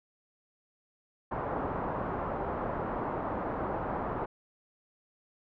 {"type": "low-pass noise", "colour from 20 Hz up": "white", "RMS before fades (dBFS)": -34, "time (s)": [1.31, 4.26], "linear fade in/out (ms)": 10, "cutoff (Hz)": 1100, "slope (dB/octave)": 24, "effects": []}